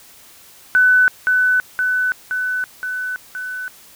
sine tone with echo, 1500 Hz, F#6, 23 cents sharp, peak -9 dBFS, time 0.75-1.08 s, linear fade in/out 0 ms, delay 520 ms, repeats 5, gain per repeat -3 dB, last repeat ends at 3.68 s, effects white hiss -45 dBFS RMS until 3.95 s

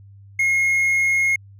triangle tone, 2154 Hz, C7, 50 cents sharp, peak -14 dBFS, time 0.39-1.36 s, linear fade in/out 5 ms, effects added 99 Hz sine -42 dBFS peak until 1.59 s

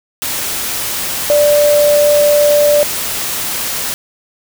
sine tone in noise, 587.3 Hz, D5, in tune, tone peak -7 dBFS, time 1.3-2.83 s, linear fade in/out 0 ms, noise white, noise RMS -19 dBFS, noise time 0.22-3.94 s, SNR +9 dB, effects none

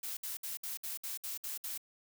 blue noise bursts, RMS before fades -40 dBFS, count 9, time 0.03-1.778 s, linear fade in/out 5 ms, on 140 ms, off 61 ms, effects none

